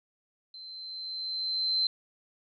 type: tone with level ramp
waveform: sine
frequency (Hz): 4093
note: C8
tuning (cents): -39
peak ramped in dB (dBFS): -43 to -23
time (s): 0.54-1.87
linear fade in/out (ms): 2
effects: none